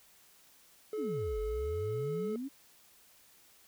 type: tone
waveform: triangle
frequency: 429.8 Hz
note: A4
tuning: 41 cents flat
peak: -32 dBFS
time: 0.93-2.36 s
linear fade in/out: 2 ms
type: exponential two-way sweep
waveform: sine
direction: down then up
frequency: 349.2 to 47.02 to 286.1 Hz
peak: -36 dBFS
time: 0.97-2.49 s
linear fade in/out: 20 ms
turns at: 1.39 s
effects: white hiss -62 dBFS RMS until 3.67 s